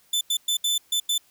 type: tone bursts at uneven times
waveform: sawtooth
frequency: 3520 Hz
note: A7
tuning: in tune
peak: -18 dBFS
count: 6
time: 0.13-0.21 / 0.3-0.37 / 0.48-0.57 / 0.64-0.78 / 0.92-1 / 1.09-1.18 s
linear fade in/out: 5 ms
effects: white hiss -60 dBFS RMS until 1.3 s